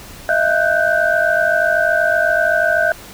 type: tone cluster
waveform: sine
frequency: 627 / 675 / 1488 / 1561 Hz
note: D#5 / E5 / F#6 / G6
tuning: +13 / +41 / +9 / -8 cents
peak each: -18 dBFS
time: 0.29-2.92 s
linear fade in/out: 2 ms
effects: pink hiss -37 dBFS RMS until 3.13 s